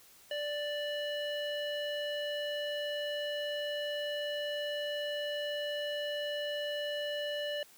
square tone with low-pass filter, 587.3 Hz, D5, in tune, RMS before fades -36 dBFS, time 0.31-7.63 s, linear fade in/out 2 ms, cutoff 3100 Hz, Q 3.1, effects white hiss -59 dBFS RMS until 7.77 s

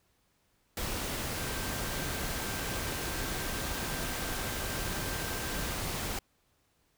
sine tone in noise, 1569 Hz, G6, 1 cent sharp, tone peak -45 dBFS, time 1.38-5.75 s, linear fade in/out 2 ms, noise pink, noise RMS -35 dBFS, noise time 0.77-6.19 s, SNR -13 dB, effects pink hiss -72 dBFS RMS until 6.97 s

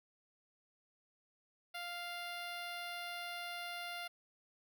10% pulse tone with notch filter, 698.5 Hz, F5, in tune, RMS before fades -44 dBFS, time 1.74-4.08 s, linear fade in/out 10 ms, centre 7600 Hz, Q 1, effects none

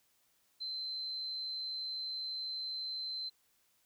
sine tone, 4086 Hz, C8, 42 cents flat, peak -37 dBFS, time 0.6-3.3 s, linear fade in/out 20 ms, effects white hiss -73 dBFS RMS until 3.85 s

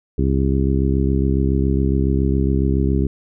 harmonic tone, 67.2 Hz, C2, 47 cents sharp, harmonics 1 / 2 / 3 / 4 / 5 / 6, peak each -18 / -21 / -23 / -24 / -25 / -26 dBFS, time 0.18-3.07 s, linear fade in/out 5 ms, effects none

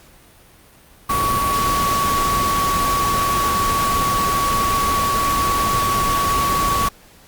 sine tone in noise, 1127 Hz, C#6, 28 cents sharp, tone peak -17 dBFS, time 1.09-6.89 s, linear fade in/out 10 ms, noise pink, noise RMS -23 dBFS, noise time 1.09-6.89 s, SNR +3 dB, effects pink hiss -48 dBFS RMS until 7.27 s + Opus 48 kbps

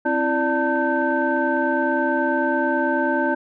sine tone cluster, 263.7 / 332.9 / 585 / 895 / 1546 Hz, C4 / E4 / D5 / A5 / G6, +14 / +17 / -7 / +29 / -24 cents, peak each -24 dBFS, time 0.05-3.35 s, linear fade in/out 10 ms, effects tanh soft clip ceiling -8 dBFS

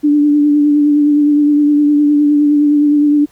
sine tone with vibrato, 293.7 Hz, D4, in tune, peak -7 dBFS, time 0.03-3.26 s, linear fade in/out 20 ms, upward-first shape triangle, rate 9.7 Hz, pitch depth 29 cents each way, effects pink hiss -51 dBFS RMS until 3.31 s

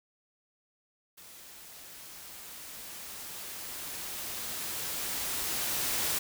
white noise with level ramp, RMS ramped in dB -51 to -30 dBFS, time 1.17-6.19 s, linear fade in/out 10 ms, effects none

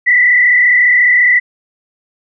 sine tone with frequency modulation, 1975.5 Hz, B6, in tune, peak -6 dBFS, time 0.06-1.4 s, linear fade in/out 20 ms, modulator 34.5 Hz, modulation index 1.5, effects none

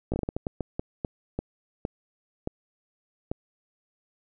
slowing click train, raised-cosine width 2 ms, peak -15 dBFS, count 15, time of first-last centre 0.12-3.315 s, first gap 17 ms, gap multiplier 1.35, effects none

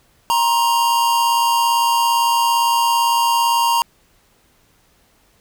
square tone pair together, 938.3 / 1056 Hz, A#5 / C6, +11 / +16 cents, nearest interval major second, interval 205 cents, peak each -15 / -23 dBFS, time 0.3-3.82 s, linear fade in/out 0 ms, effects pink hiss -57 dBFS RMS until 5.4 s

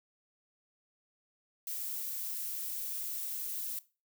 violet noise, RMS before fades -38 dBFS, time 1.67-3.79 s, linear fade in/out 2 ms, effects noise-tail reverb RT60 0.3 s tail -18 dB re dry

